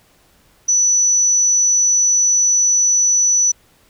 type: tone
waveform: sine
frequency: 5950 Hz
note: F#8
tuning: 9 cents sharp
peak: -11 dBFS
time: 0.68-3.52 s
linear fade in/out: 10 ms
effects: pink hiss -54 dBFS RMS until 3.89 s